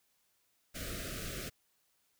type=band-stop noise; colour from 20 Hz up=pink; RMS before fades=-41 dBFS; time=0.74-1.5 s; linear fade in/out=20 ms; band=690 to 1200 Hz; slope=96 dB/octave; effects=white hiss -75 dBFS RMS until 2.19 s